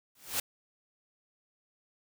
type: noise with exponential growth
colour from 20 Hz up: white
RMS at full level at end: -27 dBFS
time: 0.15-0.4 s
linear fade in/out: 5 ms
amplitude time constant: 53 ms
effects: none